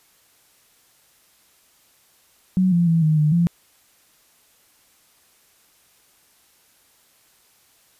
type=tone with pitch steps; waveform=sine; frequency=185.7 / 172.3 / 165 / 155.4 / 151.4 / 171 Hz; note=F#3 / F3 / E3 / D#3 / D#3 / F3; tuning=+7 / -23 / +2 / -2 / -47 / -36 cents; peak=-14 dBFS; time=2.57-3.47 s; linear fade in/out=0 ms; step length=150 ms; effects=white hiss -58 dBFS RMS until 7.99 s + resampled to 32000 Hz